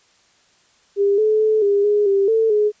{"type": "tone with pitch steps", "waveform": "sine", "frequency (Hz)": [401, 431.3, 433.7, 403.2, 414.9, 394.6, 446.6, 420.2], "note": ["G4", "A4", "A4", "G4", "G#4", "G4", "A4", "G#4"], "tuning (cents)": [39, -35, -25, 49, -2, 11, 26, 20], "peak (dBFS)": -13, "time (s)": [0.96, 2.72], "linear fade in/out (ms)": 50, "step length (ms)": 220, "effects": ["white hiss -57 dBFS RMS until 2.8 s", "resampled to 16000 Hz"]}